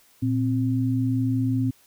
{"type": "tone pair together", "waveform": "sine", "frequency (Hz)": [116.28, 261.6], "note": ["A#2", "C4"], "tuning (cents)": [-4, 0], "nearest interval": "octave + major second", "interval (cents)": 1404, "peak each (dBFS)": -23, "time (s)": [0.22, 1.71], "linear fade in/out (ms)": 10, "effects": ["white hiss -58 dBFS RMS until 1.86 s"]}